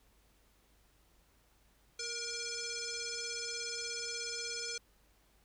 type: tone with frequency modulation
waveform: sine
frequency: 466.2 Hz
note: A#4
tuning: in tune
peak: -37 dBFS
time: 1.99-4.78 s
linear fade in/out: 5 ms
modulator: 949 Hz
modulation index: 7
effects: added 50 Hz sine -69 dBFS peak until 5.44 s + pink hiss -70 dBFS RMS until 5.44 s